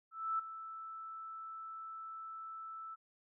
sine tone with ADSR envelope, 1318.5 Hz, E6, in tune, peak -31 dBFS, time 0.11-2.96 s, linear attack 280 ms, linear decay 9 ms, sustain -13 dB, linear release 25 ms, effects none

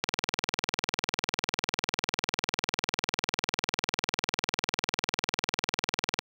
click train, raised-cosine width 0.2 ms, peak -7 dBFS, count 124, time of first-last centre 0.04-6.19 s, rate 20 Hz, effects high-pass 80 Hz 12 dB/octave + 8-bit

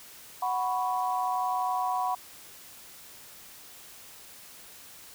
sine chord, F# suspended fourth, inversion none, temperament equal, 740 / 987.8 / 1108.7 Hz, F#5 / B5 / C#6, 0 / 0 / 0 cents, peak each -29 / -30 / -34 dBFS, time 0.42-2.15 s, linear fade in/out 5 ms, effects white hiss -49 dBFS RMS until 5.14 s

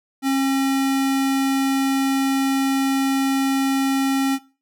square tone, 270 Hz, C#4, 45 cents flat, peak -18 dBFS, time 0.22-4.39 s, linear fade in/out 50 ms, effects noise-tail reverb RT60 0.3 s tail -17 dB re dry

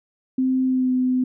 sine tone with pitch glide, 259.5 to 254.5 Hz, C4 to C4, -14 to -48 cents, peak -17 dBFS, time 0.38-1.24 s, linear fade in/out 5 ms, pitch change -34 cents, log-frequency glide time 0.65-0.92 s, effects none

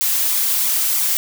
blue noise with flanger, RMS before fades -18 dBFS, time 0.01-1.17 s, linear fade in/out 0 ms, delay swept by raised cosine 0.86 to 3.86 ms, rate 3.1 Hz, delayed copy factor +0.5, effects none

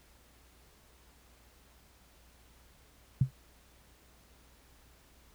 sine tone with exponential decay, 131.3 Hz, C3, 6 cents sharp, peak -18 dBFS, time 3.21-3.31 s, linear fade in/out 5 ms, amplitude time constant 21 ms, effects added 60 Hz sine -63 dBFS peak until 5.34 s + pink hiss -63 dBFS RMS until 5.34 s

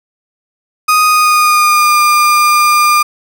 35% pulse tone with pitch glide, 1244.5 to 1202.8 Hz, D#6 to D6, 0 to +41 cents, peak -5 dBFS, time 0.88-3.03 s, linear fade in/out 10 ms, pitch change -59 cents, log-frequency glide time 1.07-1.98 s, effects none

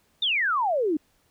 sine exponential sweep, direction down, 3729 to 286.5 Hz, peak -21 dBFS, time 0.22-0.97 s, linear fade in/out 5 ms, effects pink hiss -66 dBFS RMS until 1.3 s

